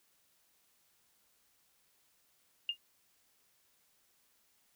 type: tone with exponential decay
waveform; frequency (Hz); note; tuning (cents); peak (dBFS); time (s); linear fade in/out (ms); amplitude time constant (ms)
sine; 2823; F7; +18; -27; 2.69-2.77; 2; 17
effects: white hiss -72 dBFS RMS until 4.75 s